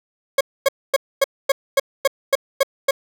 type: tone bursts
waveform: 40% pulse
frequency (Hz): 547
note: C#5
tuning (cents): -23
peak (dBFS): -11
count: 10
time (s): 0.38-2.91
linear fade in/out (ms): 5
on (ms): 28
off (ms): 250
effects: none